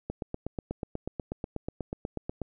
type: click train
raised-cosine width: 2 ms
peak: -19 dBFS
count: 20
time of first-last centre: 0.1-2.417 s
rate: 8.2 Hz
effects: none